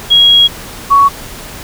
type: tone pair in turn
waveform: sine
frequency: 3300 / 1117.3 Hz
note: G#7 / C#6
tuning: -12 / +13 cents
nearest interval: octave + perfect fifth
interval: 1875 cents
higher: first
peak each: -3 dBFS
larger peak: neither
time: 0.1-0.48 / 0.9-1.09 s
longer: first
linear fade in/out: 20 ms
effects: pink hiss -28 dBFS RMS until 1.63 s